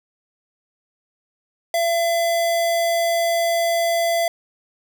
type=tone; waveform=square; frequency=675 Hz; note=E5; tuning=41 cents sharp; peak=-18 dBFS; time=1.74-4.28 s; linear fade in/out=2 ms; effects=none